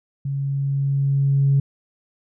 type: tone with level ramp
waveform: sine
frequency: 138.59 Hz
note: C#3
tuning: in tune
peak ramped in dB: -22 to -12 dBFS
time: 0.25-1.6 s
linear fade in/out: 5 ms
effects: tanh soft clip ceiling -9 dBFS